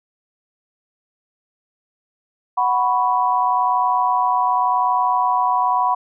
sine chord, F# suspended fourth, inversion none, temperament equal, 740 / 987.8 / 1108.7 Hz, F#5 / B5 / C#6, 0 / 0 / 0 cents, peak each -20 / -17 / -23 dBFS, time 2.57-5.95 s, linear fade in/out 10 ms, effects none

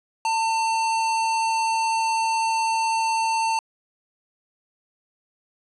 square tone, 898 Hz, A5, 35 cents sharp, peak -21 dBFS, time 0.25-3.59 s, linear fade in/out 2 ms, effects resampled to 24000 Hz + 9-bit

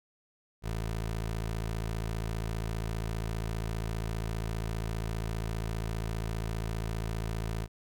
20% pulse tone, 55 Hz, A1, in tune, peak -27 dBFS, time 0.62-7.68 s, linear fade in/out 50 ms, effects none

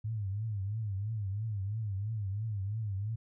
sine tone with vibrato, 103.83 Hz, G#2, in tune, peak -32 dBFS, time 0.04-3.16 s, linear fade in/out 10 ms, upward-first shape triangle, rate 3 Hz, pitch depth 170 cents each way, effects none

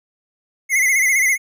square tone with vibrato, 2093 Hz, C7, in tune, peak -14 dBFS, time 0.69-1.38 s, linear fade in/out 50 ms, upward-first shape sine, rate 15 Hz, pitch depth 86 cents each way, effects none

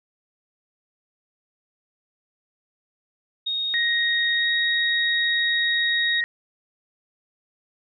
sine tone with pitch glide, 3729 to 3766 Hz, A#7 to A#7, 0 to +17 cents, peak -23 dBFS, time 3.46-6.21 s, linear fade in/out 10 ms, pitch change +17 cents, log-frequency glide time 4.35-4.48 s
sine tone, 1879 Hz, A#6, 13 cents sharp, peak -21 dBFS, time 3.74-6.24 s, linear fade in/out 0 ms
effects none

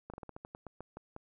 slowing click train, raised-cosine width 1 ms, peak -30 dBFS, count 12, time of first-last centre 0.1-1.164 s, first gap 37 ms, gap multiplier 1.18, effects none

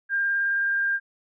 sine tone with vibrato, 1600 Hz, G6, 35 cents sharp, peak -21 dBFS, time 0.09-1 s, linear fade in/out 50 ms, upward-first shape square, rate 19 Hz, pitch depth 8 cents each way, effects none

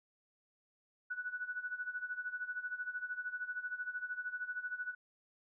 sine tone with tremolo, 1479 Hz, F#6, 1 cent flat, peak -35 dBFS, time 1.1-4.95 s, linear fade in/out 10 ms, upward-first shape sine, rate 13 Hz, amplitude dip 80%, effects none

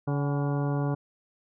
harmonic tone with a mistuned harmonic, 142.4 Hz, C#3, 47 cents sharp, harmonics 1 / 2 / 3 / 4 / 5 / 6 / 7 / 8 / 10, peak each -26 / -32 / -36 / -38 / -40 / -42 / -43 / -44 / -46 dBFS, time 0.07-0.95 s, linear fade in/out 10 ms, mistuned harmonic 5, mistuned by +72 cents, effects none

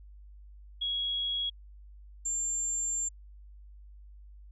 sine tone pair in turn, 3322 / 7321 Hz, G#7 / A#8, 0 / -32 cents, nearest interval octave + major second, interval 1368 cents, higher second, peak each -29 / -29 dBFS, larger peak neither, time 0.81-1.5 / 2.25-3.09 s, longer second, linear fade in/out 10 ms, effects added 50 Hz sine -48 dBFS peak until 4.51 s

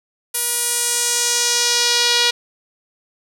sawtooth tone with band-pass filter sweep, 479.7 Hz, A#4, 50 cents sharp, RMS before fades -18 dBFS, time 0.34-2.31 s, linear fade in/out 10 ms, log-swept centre 11000 to 4000 Hz, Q 1.8, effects none

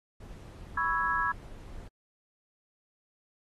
brown noise, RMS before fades -45 dBFS, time 0.2-1.88 s, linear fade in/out 5 ms
sine chord, C# minor seventh, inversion third, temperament equal, 987.8 / 1108.7 / 1318.5 / 1661.2 Hz, B5 / C#6 / E6 / G#6, 0 / 0 / 0 / 0 cents, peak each -32 / -33 / -32 / -30 dBFS, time 0.77-1.32 s, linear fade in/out 5 ms
effects AAC 32 kbps

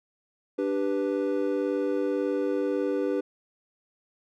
triangle chord, G major, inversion second, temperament equal, 293.7 / 392 / 493.9 Hz, D4 / G4 / B4, 0 / 0 / 0 cents, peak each -27 dBFS, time 0.58-3.21 s, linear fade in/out 10 ms, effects none

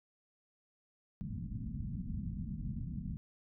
white low-pass noise, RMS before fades -40 dBFS, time 1.21-3.17 s, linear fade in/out 0 ms, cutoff 220 Hz, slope 48 dB/octave, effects none

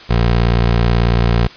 20% pulse tone, 58.27 Hz, A#1, in tune, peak -6 dBFS, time 0.09-1.48 s, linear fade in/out 20 ms, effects white hiss -37 dBFS RMS until 1.56 s + resampled to 11025 Hz

